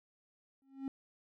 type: tone with exponential growth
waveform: triangle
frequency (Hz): 270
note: C#4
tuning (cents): -45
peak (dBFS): -31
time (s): 0.62-0.88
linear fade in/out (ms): 1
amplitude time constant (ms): 55
effects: none